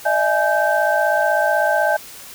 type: tone cluster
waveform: sine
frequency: 604 / 660 / 838 / 1555 Hz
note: D5 / E5 / G#5 / G6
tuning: +48 / +2 / +15 / -14 cents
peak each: -20 dBFS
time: 0.05-1.97 s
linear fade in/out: 10 ms
effects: white hiss -38 dBFS RMS until 2.34 s